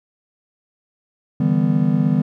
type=chord; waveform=triangle; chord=E minor seventh; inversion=third; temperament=just; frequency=148.33 / 164.81 / 197.78 / 247.2 Hz; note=D3 / E3 / G3 / B3; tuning=+18 / 0 / +16 / +2 cents; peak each=-18 dBFS; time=1.4-2.22 s; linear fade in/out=5 ms; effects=none